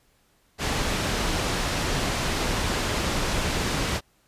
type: low-pass noise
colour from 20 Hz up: pink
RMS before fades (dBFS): -26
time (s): 0.58-4.01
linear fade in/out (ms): 50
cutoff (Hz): 6900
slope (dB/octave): 12
effects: pink hiss -64 dBFS RMS until 4.27 s + resampled to 32000 Hz